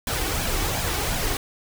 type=noise with flanger; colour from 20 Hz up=pink; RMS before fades=-25 dBFS; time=0.07-1.37 s; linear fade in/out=2 ms; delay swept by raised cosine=1.2 to 2.7 ms; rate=2.8 Hz; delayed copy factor=+0.55; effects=none